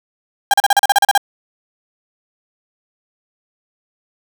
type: tone bursts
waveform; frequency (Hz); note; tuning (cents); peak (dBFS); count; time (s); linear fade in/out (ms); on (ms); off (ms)
35% pulse; 804; G5; +44; -6; 11; 0.51-1.177; 2; 27; 37
effects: none